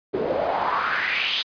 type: noise with band-pass filter sweep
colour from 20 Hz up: pink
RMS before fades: -24 dBFS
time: 0.13-1.43 s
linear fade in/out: 20 ms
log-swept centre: 380 to 3700 Hz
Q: 3.9
effects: resampled to 11025 Hz